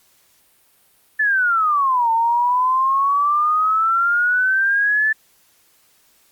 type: exponential two-way sweep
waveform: sine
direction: down then up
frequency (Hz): 1760 to 901 to 1760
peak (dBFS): -14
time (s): 1.19-5.13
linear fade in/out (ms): 10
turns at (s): 2.11
effects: white hiss -57 dBFS RMS until 6.31 s + Opus 48 kbps